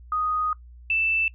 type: tone pair in turn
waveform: sine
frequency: 1244.5 / 2650 Hz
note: D#6 / E7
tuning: 0 / +9 cents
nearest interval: octave + minor second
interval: 1309 cents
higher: second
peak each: -22 / -20 dBFS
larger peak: second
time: 0.12-0.53 / 0.9-1.28 s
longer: first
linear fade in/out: 2 ms
effects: noise-tail reverb RT60 0.1 s tail -20 dB re dry + added 60 Hz sine -43 dBFS peak until 1.34 s